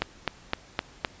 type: click train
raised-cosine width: 0.3 ms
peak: -8 dBFS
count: 5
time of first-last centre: 0.02-1.048 s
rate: 3.89 Hz
effects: pink hiss -52 dBFS RMS until 1.2 s + resampled to 16000 Hz